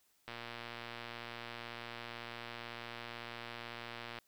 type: click train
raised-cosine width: 0.3 ms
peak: -28 dBFS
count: 462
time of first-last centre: 0.28-4.187 s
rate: 118 Hz
effects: white hiss -73 dBFS RMS until 4.27 s